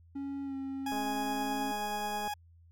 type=tone with pitch glide; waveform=triangle; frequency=277.2 to 270.2 Hz; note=C#4 to C#4; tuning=0 to -44 cents; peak=-33 dBFS; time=0.15-1.72 s; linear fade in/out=10 ms; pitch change=-44 cents; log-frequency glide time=0.44-0.55 s
type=tone; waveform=40% pulse; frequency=830.6 Hz; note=G#5; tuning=in tune; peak=-33 dBFS; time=0.86-2.34 s; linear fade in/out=5 ms
type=click train; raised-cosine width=1 ms; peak=-30 dBFS; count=286; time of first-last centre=0.92-2.277 s; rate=210 Hz
effects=added 84 Hz sine -56 dBFS peak until 2.71 s